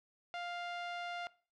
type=tone with low-pass filter; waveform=sawtooth; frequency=700 Hz; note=F5; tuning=4 cents sharp; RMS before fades=-42 dBFS; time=0.34-1.27 s; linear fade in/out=0 ms; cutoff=3200 Hz; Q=1.3; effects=noise-tail reverb RT60 0.4 s tail -20 dB re dry